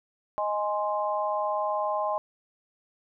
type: chord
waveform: sine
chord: Ab major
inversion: second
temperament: equal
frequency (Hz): 622.3 / 830.6 / 1046.5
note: Eb5 / Ab5 / C6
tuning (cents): 0 / 0 / 0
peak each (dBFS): -29 / -30 / -30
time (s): 0.38-2.18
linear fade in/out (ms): 0
effects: none